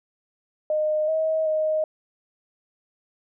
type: tone with pitch steps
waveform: sine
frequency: 614 / 635 / 623 Hz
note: D#5 / D#5 / D#5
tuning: -23 / +35 / +2 cents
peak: -20 dBFS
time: 0.7-1.84 s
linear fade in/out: 2 ms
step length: 380 ms
effects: none